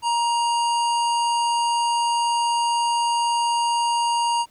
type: harmonic tone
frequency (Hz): 941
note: A#5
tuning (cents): +16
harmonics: 1 / 3 / 5 / 7 / 9 / 10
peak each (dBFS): -19 / -29 / -33 / -36 / -38 / -39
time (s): 0.02-4.46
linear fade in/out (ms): 50
effects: pink hiss -58 dBFS RMS until 4.5 s